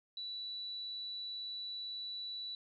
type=tone; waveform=sine; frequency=3949 Hz; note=B7; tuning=1 cent flat; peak=-40 dBFS; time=0.17-2.55 s; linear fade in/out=2 ms; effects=none